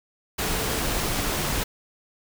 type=tone in noise; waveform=sine; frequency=440 Hz; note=A4; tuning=in tune; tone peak=-35 dBFS; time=0.41-0.81 s; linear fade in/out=10 ms; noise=pink; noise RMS=-26 dBFS; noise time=0.38-1.64 s; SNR=-12 dB; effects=none